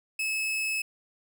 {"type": "tone", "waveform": "40% pulse", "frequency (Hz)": 2591, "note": "E7", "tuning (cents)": -30, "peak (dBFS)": -26, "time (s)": [0.19, 0.82], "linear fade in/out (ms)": 5, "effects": []}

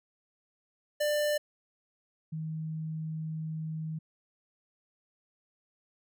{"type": "tone pair in turn", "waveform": ["square", "sine"], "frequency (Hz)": [594, 158.15], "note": ["D5", "D#3"], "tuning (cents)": [20, 29], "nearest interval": "octave + major seventh", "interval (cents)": 2291, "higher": "first", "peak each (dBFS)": [-27, -33], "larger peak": "first", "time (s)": [[1, 1.38], [2.32, 3.99]], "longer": "second", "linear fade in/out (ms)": 10, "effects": []}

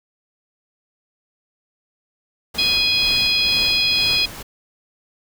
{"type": "noise with tremolo", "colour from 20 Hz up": "pink", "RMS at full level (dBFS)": -30, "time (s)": [2.54, 4.43], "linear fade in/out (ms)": 10, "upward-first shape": "sine", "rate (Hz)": 2.1, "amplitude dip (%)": 45}
{"type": "harmonic tone", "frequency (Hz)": 830.6, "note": "G#5", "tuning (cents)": 0, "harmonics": [3, 4, 5, 6], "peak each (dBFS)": [-21, -21, -21, -21], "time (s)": [2.58, 4.26], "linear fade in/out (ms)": 10}
{"effects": []}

